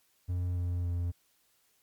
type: tone with pitch steps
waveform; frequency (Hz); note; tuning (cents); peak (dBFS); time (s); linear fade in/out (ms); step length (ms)
triangle; 89.2 / 88.12 / 87.06; F2 / F2 / F2; +37 / +16 / -5; -27; 0.28-1.12; 20; 280
effects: white hiss -70 dBFS RMS until 1.82 s + MP3 96 kbps